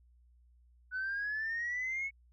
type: exponential sweep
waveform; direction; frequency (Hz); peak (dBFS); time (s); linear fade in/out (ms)
sine; up; 1489 to 2217; -32; 0.91-2.11; 50
effects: tanh soft clip ceiling -30 dBFS + added 60 Hz sine -61 dBFS peak until 2.32 s